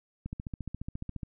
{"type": "click train", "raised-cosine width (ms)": 5, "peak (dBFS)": -24, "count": 15, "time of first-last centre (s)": [0.26, 1.232], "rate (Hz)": 14.4, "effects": []}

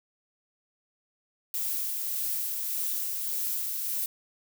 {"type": "noise with tremolo", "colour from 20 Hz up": "violet", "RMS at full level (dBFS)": -30, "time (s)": [1.54, 4.06], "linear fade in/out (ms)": 2, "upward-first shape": "sine", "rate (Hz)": 1.7, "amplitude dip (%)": 25, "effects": []}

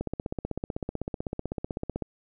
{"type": "click train", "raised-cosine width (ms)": 2, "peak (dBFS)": -17, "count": 33, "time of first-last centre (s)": [0.01, 2.023], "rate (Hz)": 15.9, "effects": []}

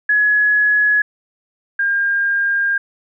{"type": "tone pair in turn", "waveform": "sine", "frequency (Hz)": [1688, 1608.2], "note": ["G#6", "G6"], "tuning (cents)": [28, 44], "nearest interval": "minor second", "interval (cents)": 84, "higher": "first", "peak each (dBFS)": [-11, -14], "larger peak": "first", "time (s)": [[0.09, 1.02], [1.79, 2.78]], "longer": "second", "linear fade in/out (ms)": 5, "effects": []}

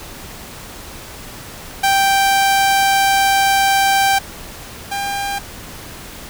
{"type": "tone pair in turn", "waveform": "sawtooth", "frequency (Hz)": [784, 798.2], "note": ["G5", "G5"], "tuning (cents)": [0, 31], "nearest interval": "unison", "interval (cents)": 31, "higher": "second", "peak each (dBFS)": [-8, -16], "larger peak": "first", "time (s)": [[1.83, 4.19], [4.91, 5.39]], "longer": "first", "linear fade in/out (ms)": 10, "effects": ["pink hiss -34 dBFS RMS until 6.29 s"]}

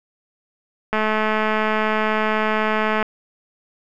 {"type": "click train", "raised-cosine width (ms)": 0.5, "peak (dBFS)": -6, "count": 454, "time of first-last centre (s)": [0.93, 3.027], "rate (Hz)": 216, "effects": []}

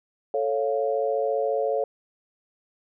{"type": "chord", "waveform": "sine", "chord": "A augmented", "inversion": "none", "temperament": "equal", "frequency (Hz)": [440, 554.4, 698.5], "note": ["A4", "C#5", "E#5"], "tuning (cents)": [0, 0, 0], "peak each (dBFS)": [-26, -25, -29], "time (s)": [0.34, 1.84], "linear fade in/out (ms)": 2, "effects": []}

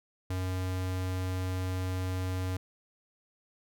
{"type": "tone", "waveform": "square", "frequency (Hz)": 92.5, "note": "F#2", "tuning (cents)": 0, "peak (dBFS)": -31, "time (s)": [0.3, 2.57], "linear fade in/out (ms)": 5, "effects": []}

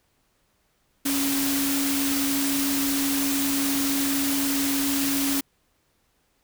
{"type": "tone in noise", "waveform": "sine", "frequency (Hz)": 277.2, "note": "C#4", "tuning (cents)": 0, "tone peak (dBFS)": -24, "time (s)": [1.05, 5.41], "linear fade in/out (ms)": 10, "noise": "white", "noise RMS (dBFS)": -27, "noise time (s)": [1.05, 5.41], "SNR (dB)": 0, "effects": ["pink hiss -68 dBFS RMS until 6.43 s"]}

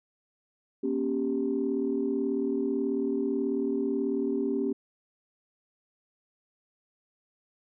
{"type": "chord", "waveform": "sine", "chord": "G diminished", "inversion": "first", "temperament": "equal with one note detuned", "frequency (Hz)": [238.9, 277.2, 392], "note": ["Bb3", "Db4", "G4"], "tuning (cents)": [43, 0, 0], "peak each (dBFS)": [-31, -29, -29], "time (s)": [0.83, 4.73], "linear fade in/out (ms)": 10, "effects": ["tanh soft clip ceiling -17 dBFS"]}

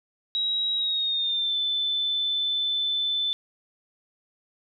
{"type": "tone with pitch glide", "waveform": "sine", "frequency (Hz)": [3840, 3521], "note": ["B7", "A7"], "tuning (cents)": [-49, 0], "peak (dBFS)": -23, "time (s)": [0.35, 3.33], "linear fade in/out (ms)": 0, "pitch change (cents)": -151, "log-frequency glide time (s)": [0.75, 1.57], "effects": []}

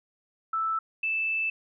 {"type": "tone pair in turn", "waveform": "sine", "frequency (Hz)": [1318.5, 2637], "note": ["E6", "E7"], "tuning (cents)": [0, 0], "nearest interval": "octave", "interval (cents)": 1200, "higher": "second", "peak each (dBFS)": -25, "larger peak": "neither", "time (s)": [[0.53, 0.79], [1.03, 1.5]], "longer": "second", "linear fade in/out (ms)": 5, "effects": []}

